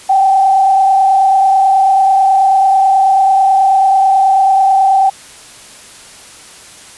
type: tone with frequency modulation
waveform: sine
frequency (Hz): 775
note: G5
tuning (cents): -20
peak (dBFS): -6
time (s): 0.09-5.1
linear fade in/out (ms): 10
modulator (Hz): 29.2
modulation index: 0.68
effects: white hiss -36 dBFS RMS until 6.97 s + resampled to 24000 Hz